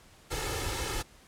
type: noise with comb filter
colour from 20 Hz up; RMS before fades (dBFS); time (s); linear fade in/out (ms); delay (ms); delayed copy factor
pink; -33; 0.3-1.03; 20; 2.3; +0.85
effects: pink hiss -57 dBFS RMS until 1.27 s + low-pass 11000 Hz 12 dB/octave